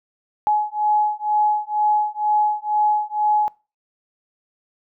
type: beating tone pair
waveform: sine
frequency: 843 / 845.1 Hz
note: G#5 / G#5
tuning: +26 / +30 cents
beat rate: 2.1 Hz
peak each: -20 dBFS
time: 0.47-3.48 s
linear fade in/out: 0 ms
effects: noise-tail reverb RT60 0.3 s tail -22 dB re dry